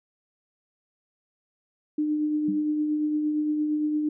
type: tone with tremolo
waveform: sine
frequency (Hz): 302.1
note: D4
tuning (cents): +49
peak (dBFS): -21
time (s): 1.98-4.09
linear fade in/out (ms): 5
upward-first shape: triangle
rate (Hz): 8.7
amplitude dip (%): 35
type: tone with exponential decay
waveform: sine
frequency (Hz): 196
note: G3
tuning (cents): 0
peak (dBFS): -25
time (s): 2.48-2.7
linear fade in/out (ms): 5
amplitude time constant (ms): 46
effects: none